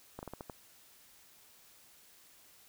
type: slowing click train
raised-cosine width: 1 ms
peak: -28 dBFS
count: 6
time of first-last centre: 0.19-0.498 s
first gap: 39 ms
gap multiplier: 1.23
effects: white hiss -61 dBFS RMS until 2.68 s